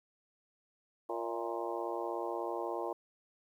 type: harmonic tone with a mistuned harmonic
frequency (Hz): 116.54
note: A#2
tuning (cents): 0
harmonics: 3 / 4 / 5 / 6 / 7 / 8 / 9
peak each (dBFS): -40 / -41 / -42 / -43 / -43 / -44 / -45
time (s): 1.09-2.93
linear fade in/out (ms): 5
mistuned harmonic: 6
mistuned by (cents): -64
effects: 11-bit